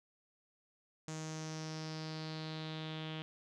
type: tone with low-pass filter sweep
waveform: sawtooth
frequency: 157.4 Hz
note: D#3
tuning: 20 cents sharp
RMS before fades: -43 dBFS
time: 1.08-3.22 s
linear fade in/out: 0 ms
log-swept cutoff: 6900 to 3200 Hz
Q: 4.6
effects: none